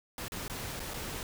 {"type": "noise with dropouts", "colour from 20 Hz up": "pink", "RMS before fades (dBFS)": -39, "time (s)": [0.18, 1.23], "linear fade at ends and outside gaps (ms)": 1, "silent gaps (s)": [[0.282, 0.32], [0.48, 0.498], [0.795, 0.801], [0.936, 0.941]], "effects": []}